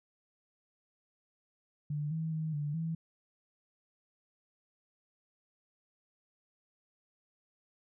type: tone with pitch steps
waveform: sine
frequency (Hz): 148.1 / 160.6 / 157.7 / 147 / 163.1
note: D3 / E3 / D#3 / D3 / E3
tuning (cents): +15 / -45 / +24 / +2 / -18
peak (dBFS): -32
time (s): 1.9-2.95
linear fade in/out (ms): 5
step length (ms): 210
effects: none